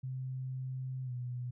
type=tone with pitch glide; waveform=sine; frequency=130 to 123.7 Hz; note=C3 to B2; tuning=-11 to +3 cents; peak=-36 dBFS; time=0.03-1.51 s; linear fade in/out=10 ms; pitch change=-86 cents; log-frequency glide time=1.04-1.12 s; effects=none